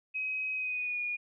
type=tone with pitch glide; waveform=sine; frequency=2534 to 2442 Hz; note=D#7 to D#7; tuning=+31 to -33 cents; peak=-31 dBFS; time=0.14-1.17 s; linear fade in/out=20 ms; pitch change=-64 cents; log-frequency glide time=0.54-1.01 s; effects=none